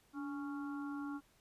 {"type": "harmonic tone with a mistuned harmonic", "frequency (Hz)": 277.2, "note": "C#4", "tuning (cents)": 0, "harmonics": [1, 3, 4, 5], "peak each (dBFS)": [-40, -53, -52, -51], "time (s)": [0.13, 1.21], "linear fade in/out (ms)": 50, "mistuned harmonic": 1, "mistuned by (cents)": 65, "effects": ["pink hiss -70 dBFS RMS until 1.4 s", "resampled to 32000 Hz"]}